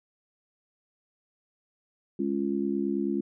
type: chord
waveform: sine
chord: Db major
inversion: second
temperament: just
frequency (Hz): 207.9 / 277.2 / 346.5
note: Ab3 / Db4 / F4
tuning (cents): +2 / 0 / -14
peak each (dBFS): -30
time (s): 2.19-3.21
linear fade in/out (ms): 5
effects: none